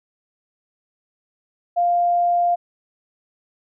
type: tone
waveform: sine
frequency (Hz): 699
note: F5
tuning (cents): +1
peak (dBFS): -15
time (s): 1.76-2.56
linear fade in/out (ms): 20
effects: none

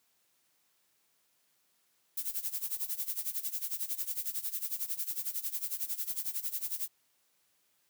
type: noise with tremolo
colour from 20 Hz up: violet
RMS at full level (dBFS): -33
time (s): 2.17-6.88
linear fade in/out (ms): 5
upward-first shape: sine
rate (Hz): 11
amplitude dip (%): 85
effects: white hiss -73 dBFS RMS until 7.89 s + high-pass 100 Hz 12 dB/octave

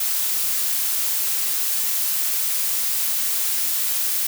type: noise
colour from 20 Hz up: blue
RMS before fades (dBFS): -22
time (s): 0-4.27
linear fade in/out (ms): 5
effects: none

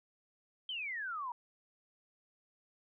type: exponential sweep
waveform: sine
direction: down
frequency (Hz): 3196 to 932.3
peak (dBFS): -37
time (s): 0.69-1.32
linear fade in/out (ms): 2
effects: none

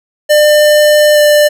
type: tone with pitch glide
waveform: square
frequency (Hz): 599 to 594.2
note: D5 to D5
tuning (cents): +34 to +20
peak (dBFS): -5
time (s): 0.29-1.49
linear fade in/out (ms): 20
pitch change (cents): -14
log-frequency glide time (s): 1.13-1.19
effects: none

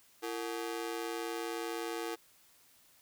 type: ring-modulated tone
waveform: sawtooth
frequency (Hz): 398.7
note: G4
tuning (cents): +29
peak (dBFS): -29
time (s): 0.22-2.16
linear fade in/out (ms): 20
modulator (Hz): 59.8
effects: white hiss -64 dBFS RMS until 3.01 s

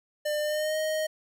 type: tone with pitch glide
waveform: square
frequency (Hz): 599 to 624.1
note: D5 to D#5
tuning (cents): +34 to +5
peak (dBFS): -27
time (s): 0.25-1.07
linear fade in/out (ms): 10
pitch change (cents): +71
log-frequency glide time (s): 0.43-0.77
effects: none

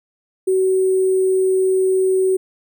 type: tone with sample-and-hold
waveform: sine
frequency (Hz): 376.8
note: F#4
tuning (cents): +32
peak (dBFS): -13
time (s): 0.47-2.37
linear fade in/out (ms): 10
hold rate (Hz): 8820
effects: none

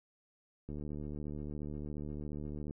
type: click train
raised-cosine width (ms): 3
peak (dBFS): -30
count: 151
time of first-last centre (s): 0.69-2.709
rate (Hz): 74.3
effects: none

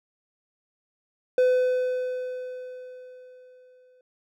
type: tone with exponential decay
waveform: triangle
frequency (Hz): 505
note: B4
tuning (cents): +39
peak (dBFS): -14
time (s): 1.38-4.01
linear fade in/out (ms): 2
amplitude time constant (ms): 570
effects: none

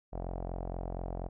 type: tone with low-pass filter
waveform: sawtooth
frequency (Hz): 44.17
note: F1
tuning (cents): +20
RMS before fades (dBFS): -38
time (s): 0.12-1.29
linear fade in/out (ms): 20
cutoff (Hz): 700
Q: 3.4
effects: none

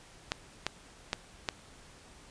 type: clicks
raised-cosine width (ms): 0.2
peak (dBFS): -12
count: 4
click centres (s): 0.319 / 0.666 / 1.131 / 1.488
effects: pink hiss -55 dBFS RMS until 2.3 s + resampled to 22050 Hz

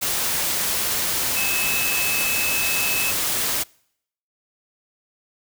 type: tone in noise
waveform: sine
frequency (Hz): 2597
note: E7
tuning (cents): -26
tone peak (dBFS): -24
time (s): 1.35-3.12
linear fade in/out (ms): 20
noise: white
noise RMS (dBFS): -23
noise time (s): 0.01-3.64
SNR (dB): -4
effects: noise-tail reverb RT60 0.7 s tail -26 dB re dry

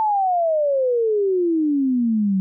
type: exponential sweep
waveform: sine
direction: down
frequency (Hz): 890 to 186.6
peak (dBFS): -16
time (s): 0-2.4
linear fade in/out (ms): 0
effects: none

